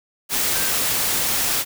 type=tone in noise; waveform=sine; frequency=1560 Hz; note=G6; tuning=9 cents flat; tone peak=-32 dBFS; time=0.51-0.71 s; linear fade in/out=50 ms; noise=white; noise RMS=-21 dBFS; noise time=0.29-1.65 s; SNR=-14 dB; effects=none